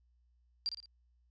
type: tone with echo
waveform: sine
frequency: 4735 Hz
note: D8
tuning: 13 cents sharp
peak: -31 dBFS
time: 0.66-0.69 s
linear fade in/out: 0 ms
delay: 56 ms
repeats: 3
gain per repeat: -7 dB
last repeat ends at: 0.858 s
effects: added 60 Hz sine -67 dBFS peak until 1.3 s + resampled to 16000 Hz

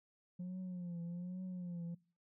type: tone with vibrato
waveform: sine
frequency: 177.6 Hz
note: F3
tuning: 29 cents sharp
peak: -38 dBFS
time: 0.39-1.95 s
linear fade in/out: 10 ms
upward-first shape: triangle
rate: 1.2 Hz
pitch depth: 87 cents each way
effects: noise-tail reverb RT60 0.4 s tail -24 dB re dry + tanh soft clip ceiling -40 dBFS

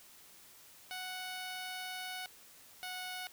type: tone pair in turn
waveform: 10% pulse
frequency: 740 / 735.8 Hz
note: F#5 / F#5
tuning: 0 / -10 cents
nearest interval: unison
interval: 10 cents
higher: first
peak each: -32 / -32 dBFS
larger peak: neither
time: 0.91-2.26 / 2.83-3.27 s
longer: first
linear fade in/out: 0 ms
effects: white hiss -58 dBFS RMS until 3.32 s

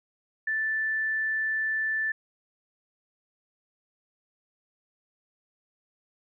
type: tone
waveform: sine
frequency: 1760 Hz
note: A6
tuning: in tune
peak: -25 dBFS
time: 0.47-2.12 s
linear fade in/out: 5 ms
effects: none

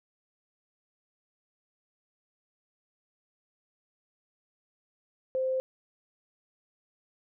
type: tone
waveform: sine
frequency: 521 Hz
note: C5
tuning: 7 cents flat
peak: -26 dBFS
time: 5.35-5.6 s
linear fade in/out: 0 ms
effects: none

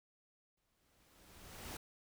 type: noise with exponential growth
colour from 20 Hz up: pink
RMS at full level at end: -45 dBFS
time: 0.57-1.77 s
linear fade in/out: 5 ms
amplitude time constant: 260 ms
effects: none

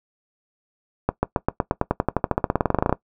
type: accelerating click train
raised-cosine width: 1 ms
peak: -4 dBFS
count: 26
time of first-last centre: 1.09-2.927 s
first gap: 140 ms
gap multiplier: 0.94
effects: noise-tail reverb RT60 0.1 s tail -18 dB re dry

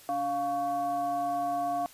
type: tone with frequency modulation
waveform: sine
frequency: 703 Hz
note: F5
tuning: 11 cents sharp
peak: -27 dBFS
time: 0.09-1.86 s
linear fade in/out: 0 ms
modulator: 416 Hz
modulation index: 0.61
effects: white hiss -53 dBFS RMS until 1.93 s + resampled to 32000 Hz

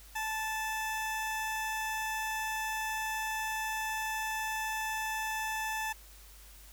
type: tone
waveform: 20% pulse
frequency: 876 Hz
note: A5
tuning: 8 cents flat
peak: -28 dBFS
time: 0.15-5.93 s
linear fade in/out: 10 ms
effects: added 50 Hz sine -53 dBFS peak until 6.72 s + white hiss -56 dBFS RMS until 6.72 s

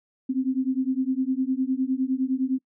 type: beating tone pair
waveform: sine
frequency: 256.6 / 266.4 Hz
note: C4 / C4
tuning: -34 / +31 cents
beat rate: 9.8 Hz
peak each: -25 dBFS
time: 0.29-2.59 s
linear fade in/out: 10 ms
effects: noise-tail reverb RT60 0.1 s tail -24 dB re dry

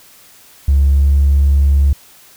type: tone with pitch glide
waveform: triangle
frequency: 69.5 to 70.1 Hz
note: C#2 to C#2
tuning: +5 to +20 cents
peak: -4 dBFS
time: 0.68-1.93 s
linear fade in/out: 5 ms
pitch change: +15 cents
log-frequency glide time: 0.95-1.06 s
effects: tanh soft clip ceiling -5 dBFS + white hiss -44 dBFS RMS until 2.36 s

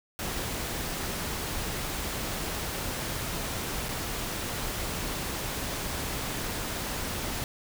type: noise with dropouts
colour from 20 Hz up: pink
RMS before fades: -33 dBFS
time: 0.19-7.44 s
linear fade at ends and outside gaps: 1 ms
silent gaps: 3.886-3.89 s
effects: none

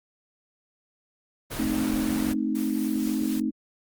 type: noise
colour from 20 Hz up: pink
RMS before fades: -33 dBFS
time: 1.5-2.34 s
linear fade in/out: 20 ms
type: chord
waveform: sine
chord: A diminished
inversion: none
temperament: equal with one note detuned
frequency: 218.1 / 261.6 / 311.1 Hz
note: A3 / C4 / Eb4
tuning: -15 / 0 / 0 cents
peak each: -28 dBFS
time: 1.58-3.51 s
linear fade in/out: 20 ms
type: noise with tremolo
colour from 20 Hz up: white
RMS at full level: -39 dBFS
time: 2.55-3.4 s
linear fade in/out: 2 ms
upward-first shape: triangle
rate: 4.2 Hz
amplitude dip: 40%
effects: Opus 24 kbps

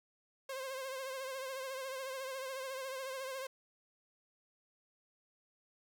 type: tone with vibrato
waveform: sawtooth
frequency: 529 Hz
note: C5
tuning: 19 cents sharp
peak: -36 dBFS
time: 0.49-3.47 s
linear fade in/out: 5 ms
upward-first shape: triangle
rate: 14 Hz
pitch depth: 63 cents each way
effects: none

